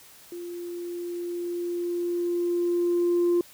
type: tone with level ramp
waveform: sine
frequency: 348.4 Hz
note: F4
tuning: 4 cents flat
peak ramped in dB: -34 to -17 dBFS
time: 0.32-3.41 s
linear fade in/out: 2 ms
effects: tanh soft clip ceiling -17 dBFS + white hiss -51 dBFS RMS until 3.53 s